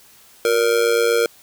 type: tone with amplitude modulation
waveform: square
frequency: 467.4 Hz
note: A#4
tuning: 5 cents sharp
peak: -12 dBFS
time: 0.45-1.26 s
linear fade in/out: 2 ms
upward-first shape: sine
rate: 108 Hz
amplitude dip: 75%
effects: white hiss -49 dBFS RMS until 1.42 s